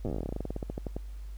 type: slowing click train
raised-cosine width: 2 ms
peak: -21 dBFS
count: 26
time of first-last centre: 0.05-0.965 s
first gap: 8 ms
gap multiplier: 1.11
effects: added 50 Hz sine -38 dBFS peak until 1.37 s + pink hiss -62 dBFS RMS until 1.37 s